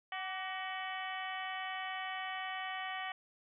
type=harmonic tone with a mistuned harmonic; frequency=375.8 Hz; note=F#4; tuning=27 cents sharp; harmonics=2 / 3 / 4 / 5 / 6 / 7 / 8 / 9; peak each=-42 / -46 / -51 / -43 / -47 / -55 / -47 / -57 dBFS; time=0.12-3.12 s; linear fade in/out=2 ms; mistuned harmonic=3; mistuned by=+51 cents; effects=none